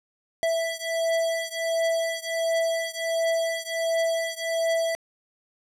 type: beating tone pair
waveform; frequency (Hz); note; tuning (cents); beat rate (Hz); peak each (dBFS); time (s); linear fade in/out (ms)
square; 659.3 / 660.7; E5 / E5; 0 / +4; 1.4; -27 / -28; 0.43-4.95; 0
effects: low-pass 12000 Hz 12 dB/octave